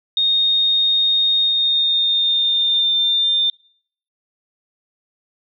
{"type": "tone with pitch glide", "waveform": "sine", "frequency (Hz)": [3700, 3599], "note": ["A#7", "A7"], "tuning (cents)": [-14, 38], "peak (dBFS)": -14, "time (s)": [0.17, 3.5], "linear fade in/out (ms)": 2, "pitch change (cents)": -48, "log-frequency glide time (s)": [1.41, 2.92], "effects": ["noise-tail reverb RT60 0.6 s tail -24 dB re dry"]}